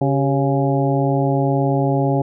harmonic tone with a mistuned harmonic, 138.59 Hz, C#3, in tune, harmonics 1 / 2 / 3 / 4 / 5 / 6, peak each -18 / -21 / -23 / -24 / -25 / -26 dBFS, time 0.01-2.22 s, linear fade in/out 5 ms, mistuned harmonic 3, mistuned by -82 cents, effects none

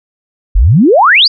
sine exponential sweep, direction up, 38.89 to 5070 Hz, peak -3 dBFS, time 0.55-1.28 s, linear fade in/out 10 ms, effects none

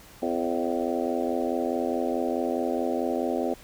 harmonic tone with a mistuned harmonic, 84.7 Hz, E2, 48 cents sharp, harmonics 3 / 4 / 5 / 6 / 7 / 8 / 9, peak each -30 / -31 / -32 / -33 / -33 / -34 / -35 dBFS, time 0.22-3.54 s, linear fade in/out 5 ms, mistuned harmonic 6, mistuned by +47 cents, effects pink hiss -50 dBFS RMS until 3.63 s

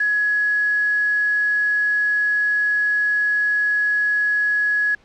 sine tone with quantisation, 1681 Hz, G#6, 20 cents sharp, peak -16 dBFS, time 0-4.95 s, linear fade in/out 5 ms, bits 6, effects pink hiss -55 dBFS RMS until 5.04 s + low-pass 4000 Hz 12 dB/octave

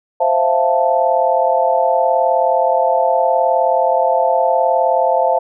sine chord, F major seventh, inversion second, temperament equal, 523.3 / 659.3 / 698.5 / 880 Hz, C5 / E5 / F5 / A5, 0 / 0 / 0 / 0 cents, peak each -17 dBFS, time 0.2-5.39 s, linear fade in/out 10 ms, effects none

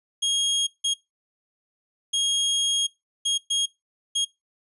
sawtooth tone bursts at uneven times, 3267 Hz, G#7, 29 cents flat, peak -18 dBFS, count 6, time 0.22-0.67 / 0.84-0.94 / 2.13-2.87 / 3.25-3.38 / 3.5-3.66 / 4.15-4.25 s, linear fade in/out 10 ms, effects noise-tail reverb RT60 0.2 s tail -22 dB re dry + resampled to 24000 Hz

